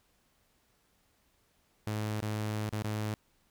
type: tone with dropouts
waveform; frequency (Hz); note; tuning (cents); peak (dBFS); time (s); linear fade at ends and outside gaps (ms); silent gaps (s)
sawtooth; 106.9; A2; -49; -28; 1.87-3.14; 0; 2.203-2.224 / 2.692-2.727 / 2.823-2.845
effects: pink hiss -71 dBFS RMS until 3.5 s